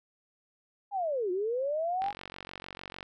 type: linear two-way sweep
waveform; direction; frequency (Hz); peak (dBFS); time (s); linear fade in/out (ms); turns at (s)
sine; down then up; 831 to 350 to 831; -28; 0.91-2.13; 50; 1.31
type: click train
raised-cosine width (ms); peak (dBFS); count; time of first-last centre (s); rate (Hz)
0.3; -25; 48; 2.02-3.029; 46.6
effects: none